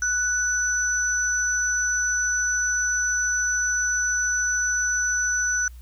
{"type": "tone pair together", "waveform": "sine", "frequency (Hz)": [1480, 5973], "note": ["F#6", "F#8"], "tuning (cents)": [0, 15], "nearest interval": "2 octaves", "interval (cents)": 2415, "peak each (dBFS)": [-23, -24], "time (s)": [0.02, 5.68], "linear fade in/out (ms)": 2, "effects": ["added 60 Hz sine -39 dBFS peak until 5.81 s", "white hiss -58 dBFS RMS until 5.81 s"]}